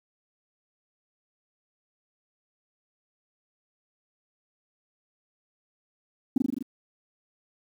sine tone with echo, 261.6 Hz, C4, in tune, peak -16 dBFS, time 6.36-6.38 s, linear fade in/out 5 ms, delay 41 ms, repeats 6, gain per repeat -2 dB, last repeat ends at 6.626 s, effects tanh soft clip ceiling -14 dBFS + 9-bit

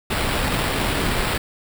pink noise with sample-and-hold, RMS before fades -22 dBFS, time 0.1-1.38 s, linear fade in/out 5 ms, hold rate 6300 Hz, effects none

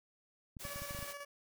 clicks, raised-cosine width 5 ms, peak -34 dBFS, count 8, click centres 0.568 / 0.652 / 0.76 / 0.82 / 0.909 / 0.949 / 0.99 / 1.027 s
white noise, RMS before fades -47 dBFS, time 0.59-1.14 s, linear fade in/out 20 ms
15% pulse tone with tremolo, 571 Hz, D5, 49 cents flat, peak -37 dBFS, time 0.64-1.25 s, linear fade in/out 5 ms, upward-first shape square, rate 16 Hz, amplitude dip 45%
effects none

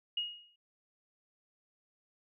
sine tone with exponential decay, 2876 Hz, F#7, 50 cents flat, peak -29 dBFS, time 0.17-0.56 s, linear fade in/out 5 ms, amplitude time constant 83 ms, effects none

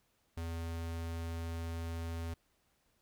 square tone, 83.1 Hz, E2, 15 cents sharp, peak -38 dBFS, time 0.37-2.34 s, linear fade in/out 5 ms, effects pink hiss -75 dBFS RMS until 3.01 s

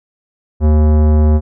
sine tone with tanh clipping, 76.3 Hz, D#2, 33 cents flat, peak -9 dBFS, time 0.6-1.41 s, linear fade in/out 50 ms, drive 18 dB, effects none

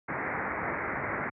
white low-pass noise, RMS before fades -33 dBFS, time 0.08-1.3 s, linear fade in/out 10 ms, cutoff 2200 Hz, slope 96 dB/octave, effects high-pass 80 Hz 12 dB/octave

